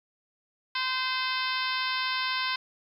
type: harmonic tone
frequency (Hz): 516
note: C5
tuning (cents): -24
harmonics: 2 / 3 / 4 / 5 / 6 / 7 / 8 / 9 / 10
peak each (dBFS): -32 / -34 / -35 / -36 / -37 / -37 / -38 / -39 / -39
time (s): 0.75-2.56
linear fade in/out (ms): 5
effects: 10-bit